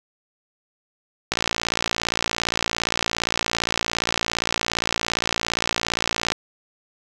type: click train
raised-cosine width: 0.2 ms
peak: -3 dBFS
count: 288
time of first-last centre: 1.32-6.32 s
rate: 57.4 Hz
effects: none